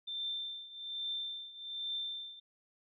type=tone with tremolo; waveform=sine; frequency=3568 Hz; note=A7; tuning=23 cents sharp; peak=-34 dBFS; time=0.07-2.4 s; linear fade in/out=10 ms; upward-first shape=triangle; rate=1.2 Hz; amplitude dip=85%; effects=none